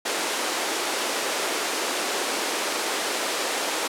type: high-pass noise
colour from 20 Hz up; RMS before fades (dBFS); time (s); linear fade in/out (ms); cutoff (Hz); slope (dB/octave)
pink; -26; 0.05-3.88; 10; 330; 24
effects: low-pass 10000 Hz 12 dB/octave